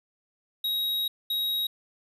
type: tone bursts at uneven times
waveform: square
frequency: 3806 Hz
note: A#7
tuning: 35 cents sharp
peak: -26 dBFS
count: 2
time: 0.64-1.08 / 1.3-1.67 s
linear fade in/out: 5 ms
effects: resampled to 32000 Hz + 10-bit